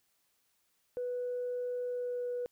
sine tone with pitch glide, 493.2 to 489.5 Hz, B4 to B4, -2 to -15 cents, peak -32 dBFS, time 0.97-2.46 s, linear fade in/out 0 ms, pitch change -13 cents, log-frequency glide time 1.85-2.29 s, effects tanh soft clip ceiling -29 dBFS + white hiss -75 dBFS RMS until 2.51 s

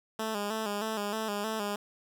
10% pulse tone with vibrato, 212.3 Hz, G#3, 38 cents sharp, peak -23 dBFS, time 0.19-1.76 s, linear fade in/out 5 ms, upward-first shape square, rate 3.2 Hz, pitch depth 64 cents each way, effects none

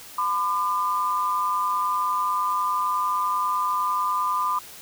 sine tone pair together, 1010.6 / 1200 Hz, B5 / D6, +40 / +37 cents, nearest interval minor third, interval 297 cents, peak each -24 dBFS, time 0.18-4.59 s, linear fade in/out 5 ms, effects white hiss -43 dBFS RMS until 4.81 s

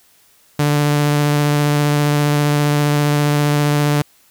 sawtooth tone with vibrato, 146.83 Hz, D3, in tune, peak -9 dBFS, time 0.59-4.02 s, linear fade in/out 5 ms, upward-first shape sine, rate 15 Hz, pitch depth 11 cents each way, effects white hiss -53 dBFS RMS until 4.3 s

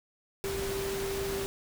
sine tone in noise, 392 Hz, G4, in tune, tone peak -32 dBFS, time 0.44-1.46 s, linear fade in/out 0 ms, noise pink, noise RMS -37 dBFS, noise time 0.44-1.46 s, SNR +2 dB, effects none

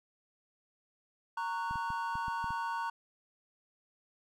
triangle chord, F# major, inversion first, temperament just, 925 / 1110 / 1480 Hz, A#5 / C#6 / F#6, -14 / +2 / 0 cents, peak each -33 / -38 / -39 dBFS, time 1.37-2.9 s, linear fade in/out 5 ms
clicks, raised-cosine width 5 ms, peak -32 dBFS, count 7, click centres 1.71 / 1.757 / 1.904 / 2.155 / 2.282 / 2.443 / 2.506 s
effects none

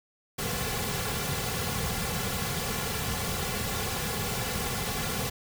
pink noise with comb filter, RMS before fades -31 dBFS, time 0.38-5.3 s, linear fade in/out 10 ms, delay 3.2 ms, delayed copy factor -0.75, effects none

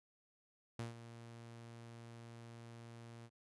sawtooth tone with ADSR envelope, 116.54 Hz, A#2, in tune, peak -36 dBFS, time 0.79-3.3 s, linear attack 4 ms, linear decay 140 ms, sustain -12 dB, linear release 54 ms, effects resampled to 24000 Hz

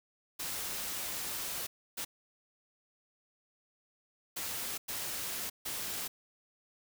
white noise bursts at uneven times, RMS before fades -38 dBFS, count 5, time 0.39-1.67 / 1.97-2.05 / 4.36-4.78 / 4.88-5.5 / 5.65-6.08 s, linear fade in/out 10 ms, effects none

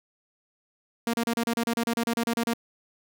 sawtooth tone bursts, 233.1 Hz, A#3, in tune, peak -20 dBFS, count 15, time 1.07-2.536 s, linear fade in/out 2 ms, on 66 ms, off 34 ms, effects none

